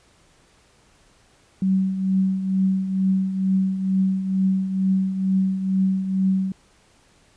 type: tone with tremolo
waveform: sine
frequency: 190.3 Hz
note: F#3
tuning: 49 cents sharp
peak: -15 dBFS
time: 1.62-6.52 s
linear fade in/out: 2 ms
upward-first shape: triangle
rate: 2.2 Hz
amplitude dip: 65%
effects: pink hiss -57 dBFS RMS until 7.36 s + resampled to 22050 Hz